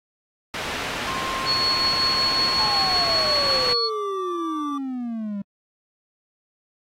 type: low-pass noise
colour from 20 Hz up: white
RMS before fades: -30 dBFS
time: 0.54-3.73 s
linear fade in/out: 0 ms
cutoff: 2800 Hz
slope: 12 dB/octave
type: tone with pitch glide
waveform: triangle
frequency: 1059 to 1168.3 Hz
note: C6 to D6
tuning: +21 to -9 cents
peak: -26 dBFS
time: 1.07-4.78 s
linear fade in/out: 5 ms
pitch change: +170 cents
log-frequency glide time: 2.5-3.92 s
type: tone with tremolo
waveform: sine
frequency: 4367 Hz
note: C#8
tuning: 27 cents flat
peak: -18 dBFS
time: 1.45-3.9 s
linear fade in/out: 50 ms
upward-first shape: triangle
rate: 5.4 Hz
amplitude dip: 35%
type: exponential sweep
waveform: triangle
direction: down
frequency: 880 to 196.4 Hz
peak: -24 dBFS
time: 2.59-5.42 s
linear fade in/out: 5 ms
effects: AAC 48 kbps